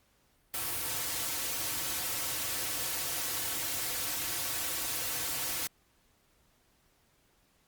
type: noise with comb filter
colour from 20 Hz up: white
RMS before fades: -34 dBFS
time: 0.54-5.67 s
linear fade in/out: 0 ms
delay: 4.9 ms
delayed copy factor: -1
effects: pink hiss -69 dBFS RMS until 7.67 s + Opus 48 kbps